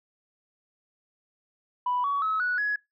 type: tone with pitch steps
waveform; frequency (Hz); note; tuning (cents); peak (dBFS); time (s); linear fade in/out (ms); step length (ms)
sine; 987.8 / 1128.1 / 1288.4 / 1471.5 / 1680.6; B5 / C#6 / E6 / F#6 / G#6; 0 / +30 / -40 / -10 / +20; -23; 1.86-2.76; 5; 180
effects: noise-tail reverb RT60 0.2 s tail -25 dB re dry + tanh soft clip ceiling -19 dBFS